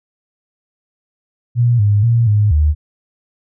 sine tone with pitch steps, 120 / 103.1 / 117 / 104.6 / 75.6 Hz, B2 / G#2 / A#2 / G#2 / D#2, -49 / -12 / +7 / +13 / -49 cents, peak -9 dBFS, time 1.55-2.75 s, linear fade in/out 50 ms, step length 240 ms, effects none

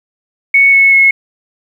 sine tone with pitch steps, 2217 / 2198 / 2179 Hz, C#7 / C#7 / C#7, 0 / -15 / -30 cents, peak -4 dBFS, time 0.54-1.11 s, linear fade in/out 5 ms, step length 190 ms, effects 7-bit

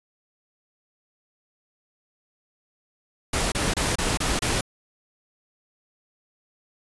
pink noise bursts, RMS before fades -24 dBFS, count 6, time 3.33-4.61 s, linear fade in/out 5 ms, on 190 ms, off 28 ms, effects resampled to 24000 Hz

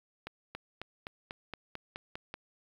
accelerating click train, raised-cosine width 0.3 ms, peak -23 dBFS, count 10, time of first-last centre 0.27-2.341 s, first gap 280 ms, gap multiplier 0.95, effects low-pass 5000 Hz 12 dB/octave + 9-bit

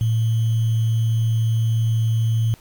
sine tone with sample-and-hold, 112.7 Hz, A2, 42 cents sharp, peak -16 dBFS, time 0.01-2.54 s, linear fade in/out 0 ms, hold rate 3150 Hz, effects pink hiss -51 dBFS RMS until 2.6 s

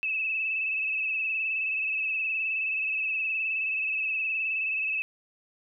sine tone with vibrato, 2603 Hz, E7, 22 cents flat, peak -26 dBFS, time 0.03-5.02 s, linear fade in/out 0 ms, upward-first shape sine, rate 19 Hz, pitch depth 44 cents each way, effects none

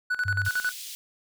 triangle tone with tremolo, 1483 Hz, F#6, 4 cents sharp, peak -21 dBFS, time 0.1-0.72 s, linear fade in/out 10 ms, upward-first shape square, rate 11 Hz, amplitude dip 80%
sine tone, 97.9 Hz, G2, 2 cents flat, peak -27 dBFS, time 0.25-0.49 s, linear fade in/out 10 ms
pink high-pass noise, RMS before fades -39 dBFS, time 0.45-0.95 s, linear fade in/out 0 ms, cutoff 3000 Hz, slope 24 dB/octave
effects none

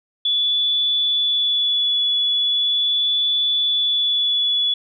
sine tone with vibrato, 3435 Hz, A7, 42 cents flat, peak -16 dBFS, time 0.25-4.74 s, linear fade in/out 5 ms, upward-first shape sine, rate 0.39 Hz, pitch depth 11 cents each way, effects none

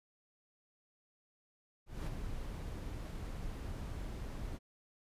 brown noise with ADSR envelope, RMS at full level -37 dBFS, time 1.86-4.59 s, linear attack 210 ms, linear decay 20 ms, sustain -5 dB, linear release 35 ms, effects resampled to 32000 Hz

